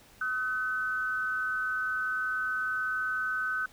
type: tone pair together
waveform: sine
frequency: 1274.7 / 1515 Hz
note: D#6 / F#6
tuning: +41 / +40 cents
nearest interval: minor third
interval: 299 cents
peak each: -35 / -29 dBFS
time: 0.21-3.66 s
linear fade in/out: 5 ms
effects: pink hiss -57 dBFS RMS until 3.72 s